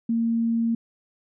sine tone, 229.9 Hz, A#3, 24 cents flat, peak -20 dBFS, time 0.09-0.75 s, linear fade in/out 5 ms, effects none

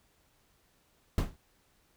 brown noise with exponential decay, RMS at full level -22 dBFS, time 1.18-1.37 s, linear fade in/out 1 ms, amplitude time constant 40 ms, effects pink hiss -69 dBFS RMS until 1.96 s

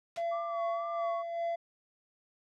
white noise with exponential decay, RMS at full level -39 dBFS, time 0.16-0.28 s, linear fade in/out 1 ms, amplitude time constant 25 ms
triangle tone with tremolo, 678 Hz, E5, 49 cents sharp, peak -28 dBFS, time 0.17-1.56 s, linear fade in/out 10 ms, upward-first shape sine, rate 2.5 Hz, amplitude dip 50%
sine tone with vibrato, 1148 Hz, D6, 40 cents flat, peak -37 dBFS, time 0.31-1.23 s, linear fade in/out 20 ms, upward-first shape sine, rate 2.1 Hz, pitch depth 59 cents each way
effects low-pass 4000 Hz 12 dB/octave

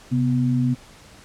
sine tone pair together, 130.81 / 247.2 Hz, C3 / B3, 0 / +2 cents, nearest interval major seventh, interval 1102 cents, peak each -20 dBFS, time 0.11-0.75 s, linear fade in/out 20 ms, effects pink hiss -47 dBFS RMS until 1.24 s + low-pass 9000 Hz 12 dB/octave

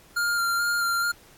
square tone with vibrato, 1396.9 Hz, F6, in tune, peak -23 dBFS, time 0.16-1.12 s, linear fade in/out 10 ms, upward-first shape square, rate 2.3 Hz, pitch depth 14 cents each way, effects pink hiss -54 dBFS RMS until 1.37 s + AAC 64 kbps

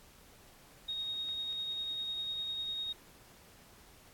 sine tone with tremolo, 3740 Hz, A#7, 5 cents sharp, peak -34 dBFS, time 0.88-2.93 s, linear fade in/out 10 ms, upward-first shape sine, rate 10 Hz, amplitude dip 25%
clicks, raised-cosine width 0.2 ms, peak -39 dBFS, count 3, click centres 1.288 / 1.527 / 1.721 s
effects pink hiss -59 dBFS RMS until 4.13 s + AAC 64 kbps

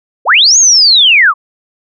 sine linear two-way sweep, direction up then down, 354.3 to 6720 to 1045 Hz, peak -3 dBFS, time 0.25-1.34 s, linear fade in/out 50 ms, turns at 0.58 s, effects none

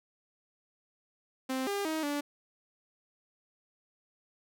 sawtooth tone with pitch steps, 261.4 / 401.9 / 315.9 / 289.6 Hz, C4 / G4 / D#4 / D4, -1 / +43 / +26 / -24 cents, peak -27 dBFS, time 1.49-2.21 s, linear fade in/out 10 ms, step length 180 ms, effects none

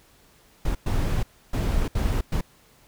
brown noise bursts at uneven times, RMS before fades -23 dBFS, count 5, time 0.65-0.75 / 0.86-1.23 / 1.53-1.88 / 1.95-2.21 / 2.32-2.41 s, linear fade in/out 5 ms, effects pink hiss -57 dBFS RMS until 2.87 s

